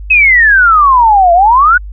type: exponential two-way sweep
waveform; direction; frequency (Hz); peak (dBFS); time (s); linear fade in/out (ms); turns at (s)
sine; down then up; 2603 to 672 to 1511; -3; 0.1-1.78; 10; 1.33
effects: added 50 Hz sine -22 dBFS peak until 1.92 s